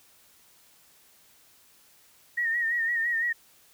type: tone with vibrato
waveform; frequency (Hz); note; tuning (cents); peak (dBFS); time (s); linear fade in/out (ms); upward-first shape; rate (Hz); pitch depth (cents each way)
sine; 1864.7; A#6; 0; -24; 2.37-3.33; 10; sine; 5.9; 59
effects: white hiss -59 dBFS RMS until 3.73 s